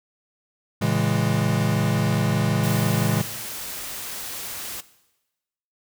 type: chord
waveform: square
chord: A major seventh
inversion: none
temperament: equal with one note detuned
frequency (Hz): 112.77 / 138.59 / 164.81 / 207.7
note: A2 / C#3 / E3 / G#3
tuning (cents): +43 / 0 / 0 / 0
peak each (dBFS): -26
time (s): 0.81-3.22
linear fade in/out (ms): 10
type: noise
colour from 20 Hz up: white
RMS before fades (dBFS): -33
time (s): 2.63-4.81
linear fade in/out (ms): 10
effects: noise-tail reverb RT60 1.0 s tail -17 dB re dry